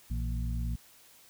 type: harmonic tone with a mistuned harmonic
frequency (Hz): 58.27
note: A#1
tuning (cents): 0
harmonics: 1 / 2 / 3 / 4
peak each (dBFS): -31 / -37 / -41 / -43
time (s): 0.1-0.76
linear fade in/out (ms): 10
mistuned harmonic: 3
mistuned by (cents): -95
effects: white hiss -58 dBFS RMS until 1.29 s